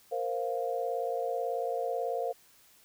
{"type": "chord", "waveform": "sine", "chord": "Bb suspended second", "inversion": "none", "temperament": "just", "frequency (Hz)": [466.2, 524.4, 699.2], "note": ["Bb4", "C5", "F5"], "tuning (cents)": [0, 4, 2], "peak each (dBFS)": -34, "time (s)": [0.11, 2.33], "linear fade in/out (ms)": 20, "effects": ["white hiss -61 dBFS RMS until 2.84 s"]}